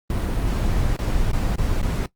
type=noise with dropouts; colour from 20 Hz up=brown; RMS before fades=-21 dBFS; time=0.1-2.06 s; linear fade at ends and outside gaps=2 ms; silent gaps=0.966-0.989 / 1.316-1.331 / 1.558-1.582 / 1.816-1.827 s; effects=noise-tail reverb RT60 0.1 s tail -19 dB re dry + Opus 32 kbps